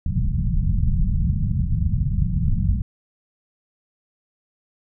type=low-pass noise; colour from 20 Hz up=pink; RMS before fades=-20 dBFS; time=0.06-2.82 s; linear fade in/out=5 ms; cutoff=190 Hz; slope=48 dB/octave; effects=none